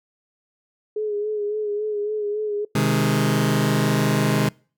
sine tone with vibrato, 420 Hz, G#4, 19 cents sharp, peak -22 dBFS, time 0.96-2.65 s, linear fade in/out 5 ms, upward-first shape sine, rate 3.6 Hz, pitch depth 39 cents each way
sawtooth chord, Ab major, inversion first, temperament just, 129.78 / 155.74 / 207.7 Hz, C3 / Eb3 / Ab3, -14 / +2 / 0 cents, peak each -18 dBFS, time 2.75-4.49 s, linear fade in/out 5 ms
effects noise-tail reverb RT60 0.4 s tail -26 dB re dry

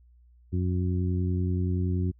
harmonic tone, 90.5 Hz, F#2, 38 cents flat, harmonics 1 / 2 / 3 / 4, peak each -25 / -31 / -35 / -37 dBFS, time 0.52-2.12 s, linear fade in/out 20 ms, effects added 60 Hz sine -54 dBFS peak until 2.19 s

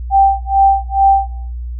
sine tone with tremolo, 784 Hz, G5, in tune, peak -5 dBFS, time 0.1-1.32 s, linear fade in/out 50 ms, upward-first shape sine, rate 2.3 Hz, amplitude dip 100%, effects noise-tail reverb RT60 0.6 s tail -17 dB re dry + added 60 Hz sine -21 dBFS peak until 1.79 s

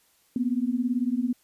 sine beating tone pair, 237.6 / 255.6 Hz, A#3 / C4, +33 / -40 cents, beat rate 18 Hz, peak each -26 dBFS, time 0.36-1.33 s, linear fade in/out 2 ms, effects white hiss -64 dBFS RMS until 1.43 s + resampled to 32000 Hz

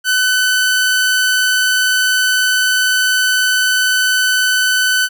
sawtooth tone, 1507 Hz, F#6, 31 cents sharp, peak -8 dBFS, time 0.04-5.09 s, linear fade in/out 50 ms, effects none

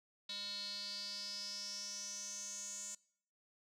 square tone with band-pass filter sweep, 202.4 Hz, G#3, 44 cents flat, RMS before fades -45 dBFS, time 0.29-2.95 s, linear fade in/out 5 ms, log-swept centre 4000 to 7100 Hz, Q 8.7, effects noise-tail reverb RT60 0.7 s tail -25 dB re dry

